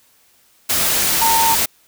sine tone in noise, 910 Hz, A#5, 42 cents flat, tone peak -14 dBFS, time 1.21-1.55 s, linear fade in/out 10 ms, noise white, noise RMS -17 dBFS, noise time 0.69-1.66 s, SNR 0 dB, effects white hiss -55 dBFS RMS until 1.87 s

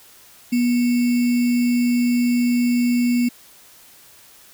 sine tone with sample-and-hold, 242.3 Hz, B3, 33 cents flat, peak -15 dBFS, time 0.52-3.29 s, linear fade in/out 10 ms, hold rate 2450 Hz, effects white hiss -48 dBFS RMS until 4.53 s

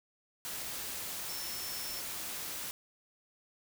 sine tone in noise, 5400 Hz, E8, 41 cents sharp, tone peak -43 dBFS, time 1.29-2 s, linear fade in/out 0 ms, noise white, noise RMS -40 dBFS, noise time 0.45-2.71 s, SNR -6 dB, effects none

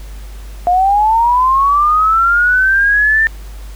sine linear sweep, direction up, 698.5 to 1798 Hz, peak -8 dBFS, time 0.67-3.27 s, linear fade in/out 0 ms, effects added 50 Hz sine -27 dBFS peak until 3.75 s + pink hiss -41 dBFS RMS until 3.75 s

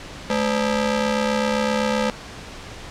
sawtooth ring-modulated tone, 361.8 Hz, F#4, 39 cents flat, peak -12 dBFS, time 0.3-2.1 s, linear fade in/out 2 ms, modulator 147 Hz, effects pink hiss -37 dBFS RMS until 2.9 s + low-pass 6000 Hz 12 dB/octave

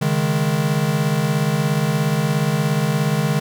square chord, C# suspended second, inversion none, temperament equal, 138.59 / 155.56 / 207.7 Hz, C#3 / D#3 / G#3, 0 / 0 / 0 cents, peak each -23 / -20 / -24 dBFS, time 0.01-3.4 s, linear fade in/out 10 ms, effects none

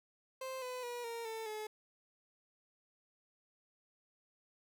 30% pulse tone with pitch steps, 523.3 / 502.9 / 483.2 / 464.3 / 446.2 / 428.8 Hz, C5 / B4 / B4 / A#4 / A4 / A4, 0 / +31 / -38 / -7 / +24 / -45 cents, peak -38 dBFS, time 0.41-1.67 s, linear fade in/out 5 ms, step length 210 ms, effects none

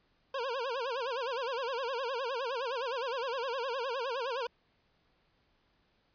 25% pulse tone with vibrato, 503 Hz, B4, 32 cents sharp, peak -29 dBFS, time 0.34-4.47 s, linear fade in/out 5 ms, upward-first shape sine, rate 9.7 Hz, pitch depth 170 cents each way, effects pink hiss -72 dBFS RMS until 6.14 s + resampled to 11025 Hz

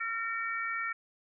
harmonic tone, 456.2 Hz, A#4, 37 cents flat, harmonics 3 / 4 / 5, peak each -35 / -36 / -37 dBFS, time 0-0.93 s, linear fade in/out 10 ms, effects none

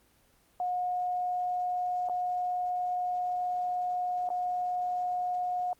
sine tone with dropouts, 722 Hz, F#5, 43 cents flat, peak -28 dBFS, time 0.6-5.73 s, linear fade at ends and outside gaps 1 ms, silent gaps 2.088-2.096 / 4.29-4.302 s, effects pink hiss -65 dBFS RMS until 5.79 s + Opus 24 kbps

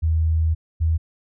sine tone pair in turn, 80.3 / 80.76 Hz, E2 / E2, -45 / -35 cents, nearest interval unison, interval 10 cents, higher second, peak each -16 dBFS, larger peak neither, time 0.02-0.55 / 0.8-0.98 s, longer first, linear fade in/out 20 ms, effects none

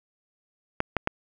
clicks, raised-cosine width 0.5 ms, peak -8 dBFS, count 3, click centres 0.804 / 0.967 / 1.074 s, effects none

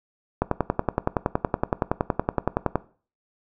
click train, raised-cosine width 1 ms, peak -6 dBFS, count 26, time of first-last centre 0.42-2.756 s, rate 10.7 Hz, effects noise-tail reverb RT60 0.4 s tail -18 dB re dry

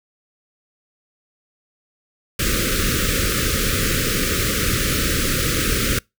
pink band-stop noise, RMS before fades -20 dBFS, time 2.39-5.99 s, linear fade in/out 5 ms, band 560 to 1200 Hz, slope 96 dB/octave, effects noise-tail reverb RT60 0.2 s tail -26 dB re dry

